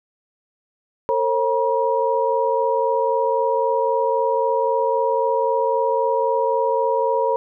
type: tone cluster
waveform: sine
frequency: 453.2 / 537 / 957 Hz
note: A#4 / C5 / A#5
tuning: -49 / +45 / +45 cents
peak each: -21 dBFS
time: 1.09-7.36 s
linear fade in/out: 0 ms
effects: none